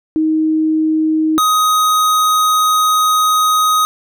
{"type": "tone pair in turn", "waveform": ["sine", "square"], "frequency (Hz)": [314.2, 1254.3], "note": ["D#4", "D#6"], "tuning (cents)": [17, 14], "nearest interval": "2 octaves", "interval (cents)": 2397, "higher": "second", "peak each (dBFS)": [-11, -11], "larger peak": "neither", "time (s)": [[0.16, 1.38], [1.38, 3.85]], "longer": "second", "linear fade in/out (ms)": 0, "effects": []}